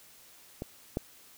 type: clicks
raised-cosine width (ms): 2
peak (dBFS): -22 / -16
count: 2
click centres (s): 0.621 / 0.971
effects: white hiss -56 dBFS RMS until 1.37 s